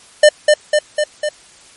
square tone with echo, 600 Hz, D5, 37 cents sharp, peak -4 dBFS, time 0.23-0.29 s, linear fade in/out 5 ms, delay 250 ms, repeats 4, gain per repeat -3 dB, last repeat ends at 1.29 s, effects white hiss -44 dBFS RMS until 1.76 s + MP3 48 kbps

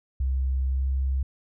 sine tone with pitch glide, 65.7 to 66.5 Hz, C2 to C2, +8 to +29 cents, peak -22 dBFS, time 0.2-1.23 s, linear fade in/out 5 ms, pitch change +21 cents, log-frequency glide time 0.71-0.84 s, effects none

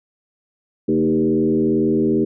sine tone with frequency modulation, 310 Hz, D#4, 6 cents flat, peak -14 dBFS, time 0.88-2.25 s, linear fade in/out 10 ms, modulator 82.2 Hz, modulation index 1.4, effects none

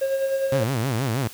triangle tone with tremolo, 540 Hz, C#5, 45 cents flat, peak -17 dBFS, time 0.01-0.64 s, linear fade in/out 10 ms, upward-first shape sine, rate 9.8 Hz, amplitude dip 45%
sawtooth tone with vibrato, 123.4 Hz, B2, 1 cent flat, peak -18 dBFS, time 0.52-1.28 s, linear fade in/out 5 ms, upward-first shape sine, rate 6.3 Hz, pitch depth 220 cents each way
effects white hiss -43 dBFS RMS until 1.33 s

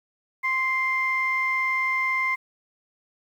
sine tone pair together, 1047 / 2094 Hz, C6 / C7, +1 / +1 cents, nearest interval octave, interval 1200 cents, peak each -26 / -22 dBFS, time 0.43-2.36 s, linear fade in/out 20 ms, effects tanh soft clip ceiling -15 dBFS + 9-bit

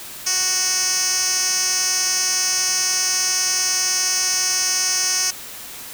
10% pulse tone with band-pass filter, 370 Hz, F#4, in tune, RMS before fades -20 dBFS, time 0.26-5.31 s, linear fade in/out 10 ms, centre 6400 Hz, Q 3.8, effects white hiss -35 dBFS RMS until 5.93 s

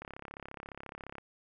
click train, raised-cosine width 0.5 ms, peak -28 dBFS, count 41, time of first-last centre 0.02-1.183 s, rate 34.4 Hz, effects none

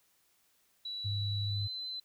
sine tone with pitch glide, 3934 to 4047 Hz, B7 to B7, -7 to +42 cents, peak -37 dBFS, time 0.85-2 s, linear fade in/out 5 ms, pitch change +49 cents, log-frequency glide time 1.45-1.66 s
sine tone, 100.9 Hz, G#2, 49 cents flat, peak -32 dBFS, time 1.04-1.68 s, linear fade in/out 20 ms
effects white hiss -71 dBFS RMS until 2.04 s

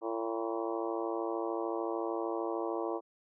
harmonic tone with a mistuned harmonic, 113.3 Hz, A#2, 49 cents flat, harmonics 3 / 4 / 5 / 6 / 7 / 8 / 9 / 10, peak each -36 / -38 / -40 / -42 / -43 / -44 / -45 / -46 dBFS, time 0.01-3.01 s, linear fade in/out 50 ms, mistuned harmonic 8, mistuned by +73 cents, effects none

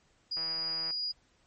sine tone, 4888 Hz, D#8, 32 cents flat, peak -31 dBFS, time 0.31-1.12 s, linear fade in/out 10 ms
click train, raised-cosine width 0.5 ms, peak -32 dBFS, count 88, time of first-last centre 0.37-0.907 s, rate 162 Hz
effects pink hiss -68 dBFS RMS until 1.46 s + MP3 32 kbps

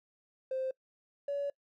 triangle tone pair in turn, 523.3 / 567.2 Hz, C5 / C#5, 0 / +40 cents, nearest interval minor second, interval 140 cents, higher second, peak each -28 dBFS, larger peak neither, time 0.51-0.71 / 1.28-1.5 s, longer second, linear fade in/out 5 ms, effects noise-tail reverb RT60 0.1 s tail -26 dB re dry + tanh soft clip ceiling -29 dBFS

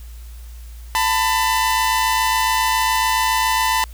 sawtooth tone pair together, 892.8 / 1000 Hz, A5 / B5, +25 / +21 cents, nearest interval major second, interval 196 cents, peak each -15 dBFS, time 0.95-3.84 s, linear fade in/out 0 ms, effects added 58 Hz sine -33 dBFS peak until 3.93 s + white hiss -49 dBFS RMS until 3.93 s

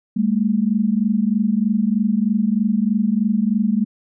sine tone pair together, 201.5 / 224.7 Hz, G3 / A3, +48 / +37 cents, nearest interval major second, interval 189 cents, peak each -18 / -18 dBFS, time 0.16-3.85 s, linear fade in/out 10 ms, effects none

